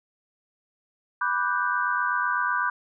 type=chord; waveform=sine; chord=G major seventh; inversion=first; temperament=equal; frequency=987.8 / 1174.7 / 1480 / 1568 Hz; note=B5 / D6 / F#6 / G6; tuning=0 / 0 / 0 / 0 cents; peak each=-28 dBFS; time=1.21-2.7 s; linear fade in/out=5 ms; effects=none